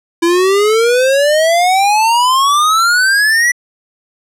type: exponential sweep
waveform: square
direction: up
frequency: 333.1 to 1975.5 Hz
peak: -9 dBFS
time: 0.22-3.52 s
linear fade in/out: 10 ms
effects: low-pass 11000 Hz 12 dB/octave